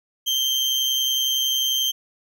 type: tone with amplitude modulation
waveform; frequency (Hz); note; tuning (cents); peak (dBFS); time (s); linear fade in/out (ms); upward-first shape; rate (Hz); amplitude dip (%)
35% pulse; 3145; G7; +5; -16; 0.26-1.92; 20; sine; 131; 40
effects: none

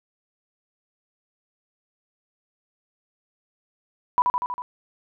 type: tone with echo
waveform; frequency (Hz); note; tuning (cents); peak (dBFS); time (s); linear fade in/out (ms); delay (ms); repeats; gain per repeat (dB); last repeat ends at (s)
sine; 987.8; B5; 0; -14; 4.18-4.22; 0; 80; 5; -3; 4.62
effects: none

